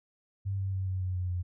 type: tone with pitch steps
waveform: sine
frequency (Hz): 98 / 96.48 / 94.99 / 93.52 / 92.07 / 90.65 / 89.25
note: G2 / G2 / F#2 / F#2 / F#2 / F#2 / F2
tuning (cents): 0 / -27 / +46 / +19 / -8 / -35 / +38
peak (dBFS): -29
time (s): 0.45-1.43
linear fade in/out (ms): 20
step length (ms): 140
effects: none